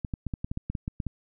clicks, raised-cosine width 5 ms, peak -18 dBFS, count 12, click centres 0.048 / 0.138 / 0.267 / 0.338 / 0.445 / 0.515 / 0.574 / 0.7 / 0.752 / 0.879 / 1.002 / 1.067 s, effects none

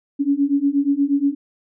sine beating tone pair, 277.2 / 285.6 Hz, C#4 / D4, 0 / -48 cents, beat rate 8.4 Hz, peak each -19 / -18 dBFS, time 0.19-1.35 s, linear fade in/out 20 ms, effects none

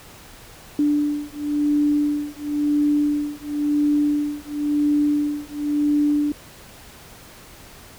sine beating tone pair, 293.5 / 294.46 Hz, D4 / D4, -1 / +5 cents, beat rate 0.96 Hz, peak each -21 dBFS, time 0.79-6.32 s, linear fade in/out 2 ms, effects pink hiss -44 dBFS RMS until 7.98 s

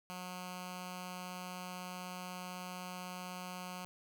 10% pulse tone with notch filter, 181.6 Hz, F#3, 32 cents flat, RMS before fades -45 dBFS, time 0.1-3.85 s, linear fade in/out 0 ms, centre 410 Hz, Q 0.82, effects none

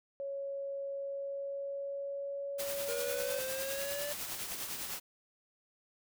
sine tone with pitch glide, 554.4 to 561.8 Hz, C#5 to C#5, 0 to +23 cents, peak -36 dBFS, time 0.2-3.39 s, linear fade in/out 0 ms, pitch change +23 cents, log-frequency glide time 0.89-2.87 s
white noise with tremolo, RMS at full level -38 dBFS, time 2.58-5 s, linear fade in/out 20 ms, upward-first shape triangle, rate 9.9 Hz, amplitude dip 50%
square exponential sweep, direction up, 471.5 to 587.3 Hz, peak -38 dBFS, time 2.88-4.13 s, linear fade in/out 10 ms
effects none

